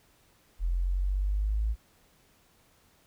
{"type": "exponential sweep", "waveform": "sine", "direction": "up", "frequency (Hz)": [42.26, 55.3], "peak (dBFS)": -25, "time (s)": [0.59, 1.76], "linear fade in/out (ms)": 50, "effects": ["pink hiss -64 dBFS RMS until 3.06 s"]}